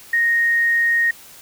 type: tone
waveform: sine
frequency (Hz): 1863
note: A#6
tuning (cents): -2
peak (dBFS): -14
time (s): 0.13-1.11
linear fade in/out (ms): 5
effects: white hiss -43 dBFS RMS until 1.41 s